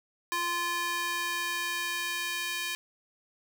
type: tone with high-pass filter sweep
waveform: square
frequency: 346.5 Hz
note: F4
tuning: 14 cents flat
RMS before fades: -32 dBFS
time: 0.32-2.75 s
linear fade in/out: 0 ms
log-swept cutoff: 1100 to 2200 Hz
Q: 1.3
effects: none